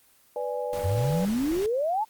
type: chord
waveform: sine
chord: G# diminished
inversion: first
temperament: equal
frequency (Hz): 493.9 / 587.3 / 830.6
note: B4 / D5 / G#5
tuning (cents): 0 / 0 / 0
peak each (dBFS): -30 / -32 / -35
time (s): 0.36-1.25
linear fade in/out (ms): 2
type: noise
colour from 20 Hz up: pink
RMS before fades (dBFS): -39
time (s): 0.73-1.66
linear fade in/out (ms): 0
type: exponential sweep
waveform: sine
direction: up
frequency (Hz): 86.2 to 910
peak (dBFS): -23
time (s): 0.83-2.05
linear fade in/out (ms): 20
effects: white hiss -60 dBFS RMS until 2.09 s + Opus 24 kbps